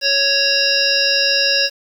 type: harmonic tone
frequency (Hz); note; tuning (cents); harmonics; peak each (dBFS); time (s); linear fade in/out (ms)
554.4; C#5; 0; 1 / 3 / 5 / 7 / 9 / 10; -23 / -21 / -20 / -24 / -18 / -19; 0.01-1.7; 50
effects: 7-bit